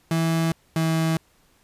35% pulse tone pair in turn, 163.9 / 161.83 Hz, E3 / E3, -10 / -32 cents, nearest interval unison, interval 22 cents, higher first, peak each -18 dBFS, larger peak neither, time 0.11-0.52 / 0.76-1.17 s, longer neither, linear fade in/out 2 ms, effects pink hiss -61 dBFS RMS until 1.63 s + resampled to 32000 Hz

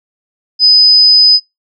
sine tone, 5010 Hz, D#8, 11 cents sharp, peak -3 dBFS, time 0.59-1.4 s, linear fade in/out 50 ms, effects noise-tail reverb RT60 0.2 s tail -24 dB re dry

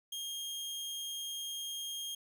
sawtooth tone, 3230 Hz, G#7, 49 cents flat, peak -35 dBFS, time 0.12-2.15 s, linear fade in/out 5 ms, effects none

